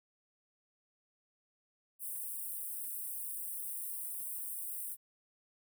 white high-pass noise, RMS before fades -41 dBFS, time 1.99-4.97 s, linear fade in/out 50 ms, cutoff 8400 Hz, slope 96 dB/octave, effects none

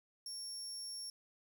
30% pulse tone, 5500 Hz, F8, 27 cents flat, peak -39 dBFS, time 0.26-1.1 s, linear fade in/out 2 ms, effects 13-bit

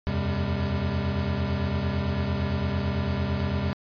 square tone cluster, 81 / 89.9 / 131.1 / 199.2 Hz, E2 / F#2 / C3 / G3, -30 / -49 / +4 / +28 cents, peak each -31 dBFS, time 0.07-3.73 s, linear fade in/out 0 ms, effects resampled to 11025 Hz

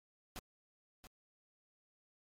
pink noise with echo, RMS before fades -45 dBFS, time 0.36-0.39 s, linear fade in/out 0 ms, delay 680 ms, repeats 1, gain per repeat -10 dB, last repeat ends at 1.07 s, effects MP3 64 kbps

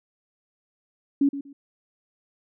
sine tone with echo, 280 Hz, C#4, 18 cents sharp, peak -16 dBFS, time 1.21-1.29 s, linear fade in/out 5 ms, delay 120 ms, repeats 2, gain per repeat -13 dB, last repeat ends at 1.53 s, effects none

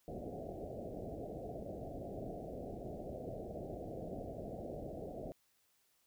white low-pass noise, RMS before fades -45 dBFS, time 0.08-5.32 s, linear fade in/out 0 ms, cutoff 720 Hz, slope 96 dB/octave, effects white hiss -75 dBFS RMS until 6.06 s

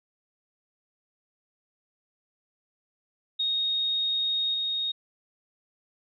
sine tone with level steps, 3729 Hz, A#7, in tune, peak -24 / -26 dBFS, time 3.39-4.92 s, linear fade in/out 10 ms, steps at 4.54 s, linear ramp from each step 2 ms, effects none

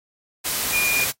sine tone in noise, 2424 Hz, D#7, 46 cents flat, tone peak -19 dBFS, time 0.72-1.05 s, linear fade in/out 20 ms, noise white, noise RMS -24 dBFS, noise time 0.44-1.12 s, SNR +2 dB, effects noise-tail reverb RT60 0.1 s tail -18 dB re dry + AAC 48 kbps

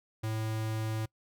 square tone, 110 Hz, A2, in tune, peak -32 dBFS, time 0.23-1.06 s, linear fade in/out 10 ms, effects noise-tail reverb RT60 0.1 s tail -24 dB re dry

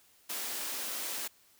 white high-pass noise, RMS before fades -37 dBFS, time 0.29-1.28 s, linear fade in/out 10 ms, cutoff 220 Hz, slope 96 dB/octave, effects white hiss -64 dBFS RMS until 1.59 s

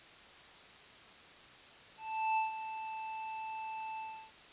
square tone with ADSR envelope, 880 Hz, A5, in tune, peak -29 dBFS, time 1.97-4.32 s, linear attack 400 ms, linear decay 140 ms, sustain -11 dB, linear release 330 ms, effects white hiss -55 dBFS RMS until 4.52 s + resampled to 8000 Hz

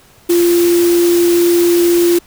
sine tone in noise, 346.1 Hz, F4, 16 cents flat, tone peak -8 dBFS, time 0.29-2.19 s, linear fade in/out 10 ms, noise white, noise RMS -22 dBFS, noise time 0.29-2.19 s, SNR +11 dB, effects pink hiss -46 dBFS RMS until 2.26 s

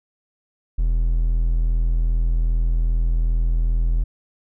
triangle tone, 41.26 Hz, E1, 2 cents sharp, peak -14 dBFS, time 0.78-4.04 s, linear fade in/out 10 ms, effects none

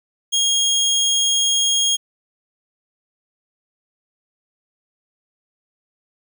25% pulse tone, 3265 Hz, G#7, 30 cents flat, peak -12 dBFS, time 0.32-1.97 s, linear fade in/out 20 ms, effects none

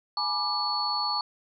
sine tone cluster, 840 / 976 / 1184 / 4410 Hz, G#5 / B5 / D6 / C#8, +19 / -21 / +14 / -10 cents, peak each -32 / -35 / -32 / -28 dBFS, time 0.17-1.21 s, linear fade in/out 2 ms, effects none

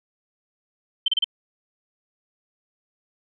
sine tone bursts, 3100 Hz, G7, 20 cents flat, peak -17 dBFS, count 4, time 1.06-1.244 s, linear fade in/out 5 ms, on 22 ms, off 32 ms, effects none

